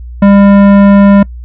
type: tone with tanh clipping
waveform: sine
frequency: 200 Hz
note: G3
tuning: 35 cents sharp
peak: -3 dBFS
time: 0.22-1.23 s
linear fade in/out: 5 ms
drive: 16 dB
effects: noise-tail reverb RT60 0.1 s tail -24 dB re dry + added 60 Hz sine -22 dBFS peak until 1.44 s